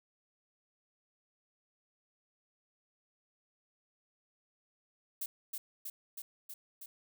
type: noise with echo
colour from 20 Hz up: violet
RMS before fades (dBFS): -38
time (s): 5.21-5.26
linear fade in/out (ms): 5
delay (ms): 320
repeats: 5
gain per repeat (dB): -2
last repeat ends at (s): 6.86
effects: none